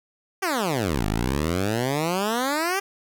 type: exponential two-way sweep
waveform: 10% pulse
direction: down then up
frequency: 403.9 to 49.36 to 403.9 Hz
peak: -14 dBFS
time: 0.42-2.8 s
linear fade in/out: 10 ms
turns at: 1.06 s
effects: none